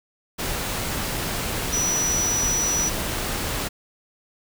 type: tone in noise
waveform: sine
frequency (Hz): 5890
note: F#8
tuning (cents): -9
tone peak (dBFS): -21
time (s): 1.72-2.9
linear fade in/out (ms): 20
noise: pink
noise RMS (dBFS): -27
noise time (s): 0.38-3.69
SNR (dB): +3
effects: none